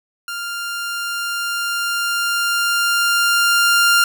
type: tone with level ramp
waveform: sawtooth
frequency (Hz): 1396.9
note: F6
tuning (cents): 0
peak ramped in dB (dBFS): -21 to -7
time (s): 0.28-4.04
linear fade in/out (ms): 2
effects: none